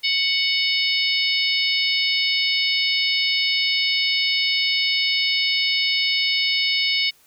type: harmonic tone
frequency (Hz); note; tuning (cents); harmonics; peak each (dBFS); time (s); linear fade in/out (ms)
740; F#5; 0; 3 / 4 / 5 / 6 / 7; -23 / -24 / -25 / -26 / -26; 0.03-7.11; 20
effects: white hiss -56 dBFS RMS until 7.26 s